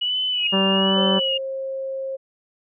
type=tone with vibrato; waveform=sine; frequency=2913 Hz; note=F#7; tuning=28 cents flat; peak=-20 dBFS; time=0.01-1.38 s; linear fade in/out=10 ms; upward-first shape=sine; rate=1.2 Hz; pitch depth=66 cents each way
type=tone with exponential growth; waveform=sine; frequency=2539 Hz; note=D#7; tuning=34 cents sharp; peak=-18 dBFS; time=0.29-0.47 s; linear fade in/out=2 ms; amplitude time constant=39 ms
type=harmonic tone; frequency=193 Hz; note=G3; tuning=27 cents flat; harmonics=1 / 2 / 3 / 4 / 5 / 6 / 7 / 8 / 9; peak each=-20 / -25 / -25 / -33 / -29 / -31 / -38 / -39 / -37 dBFS; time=0.52-1.2 s; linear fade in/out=20 ms
type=tone; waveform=sine; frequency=535 Hz; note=C5; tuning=38 cents sharp; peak=-25 dBFS; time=0.96-2.17 s; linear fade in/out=20 ms
effects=none